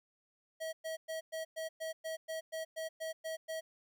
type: tone bursts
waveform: square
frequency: 642 Hz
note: E5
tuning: 46 cents flat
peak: -38 dBFS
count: 13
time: 0.6-3.61 s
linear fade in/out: 20 ms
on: 130 ms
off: 110 ms
effects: 13-bit